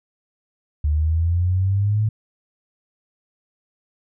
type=exponential sweep; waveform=sine; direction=up; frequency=73.3 to 110 Hz; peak=-16 dBFS; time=0.84-2.09 s; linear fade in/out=5 ms; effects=none

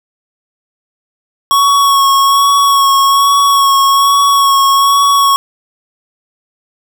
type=tone with vibrato; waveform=square; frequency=1108.7 Hz; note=C#6; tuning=in tune; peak=-7 dBFS; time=1.51-5.36 s; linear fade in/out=0 ms; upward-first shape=sine; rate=1.2 Hz; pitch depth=21 cents each way; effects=none

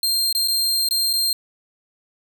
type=tone with dropouts; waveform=sawtooth; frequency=4186 Hz; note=C8; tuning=in tune; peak=-15 dBFS; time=0.03-1.33 s; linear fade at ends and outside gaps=2 ms; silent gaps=0.327-0.349 / 0.476-0.482 / 0.888-0.909 / 1.131-1.135 s; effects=none

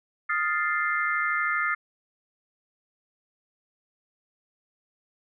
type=chord; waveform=sine; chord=F dominant seventh; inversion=third; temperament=equal; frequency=1244.5 / 1396.9 / 1760 / 2093 Hz; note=Eb6 / F6 / A6 / C7; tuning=0 / 0 / 0 / 0 cents; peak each=-29 dBFS; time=0.29-1.75 s; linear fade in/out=10 ms; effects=none

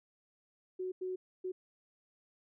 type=tone bursts at uneven times; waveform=sine; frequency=370 Hz; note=F#4; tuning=in tune; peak=-35 dBFS; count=3; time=0.79-0.92 / 1.01-1.16 / 1.44-1.52 s; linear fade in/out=10 ms; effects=none

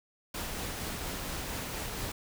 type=noise with tremolo; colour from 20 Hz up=pink; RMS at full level=-36 dBFS; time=0.34-2.12 s; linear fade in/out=5 ms; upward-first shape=triangle; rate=4.3 Hz; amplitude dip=25%; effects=none

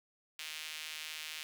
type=tone with high-pass filter; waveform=sawtooth; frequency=155.56 Hz; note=D#3; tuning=in tune; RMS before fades=-44 dBFS; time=0.39-1.43 s; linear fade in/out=0 ms; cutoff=2700 Hz; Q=1.7; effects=none

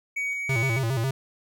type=tone with tremolo; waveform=triangle; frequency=2251 Hz; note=C#7; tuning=26 cents sharp; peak=-24 dBFS; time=0.16-0.79 s; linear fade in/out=10 ms; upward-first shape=square; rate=2.9 Hz; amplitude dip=25%
type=tone with vibrato; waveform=square; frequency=123.47 Hz; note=B2; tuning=in tune; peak=-24 dBFS; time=0.49-1.11 s; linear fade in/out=5 ms; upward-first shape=square; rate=7.3 Hz; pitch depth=140 cents each way
effects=none

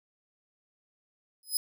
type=tone with exponential growth; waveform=5% pulse; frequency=5050 Hz; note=D#8; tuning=25 cents sharp; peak=-16 dBFS; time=1.43-1.57 s; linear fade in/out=1 ms; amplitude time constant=29 ms; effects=none

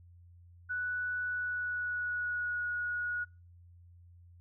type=tone with pitch glide; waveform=sine; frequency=1480 to 1453.7 Hz; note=F#6 to F#6; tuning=0 to -31 cents; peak=-32 dBFS; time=0.69-3.25 s; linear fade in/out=20 ms; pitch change=-31 cents; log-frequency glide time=1.21-2.68 s; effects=noise-tail reverb RT60 0.3 s tail -26 dB re dry + added 87 Hz sine -54 dBFS peak until 4.4 s

